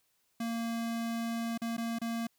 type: tone with dropouts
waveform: square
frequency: 230.5 Hz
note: A#3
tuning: 19 cents flat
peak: -33 dBFS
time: 0.4-2.27 s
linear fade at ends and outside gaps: 5 ms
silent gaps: 1.577-1.617 / 1.768-1.779 / 1.987-2.015 s
effects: white hiss -74 dBFS RMS until 2.38 s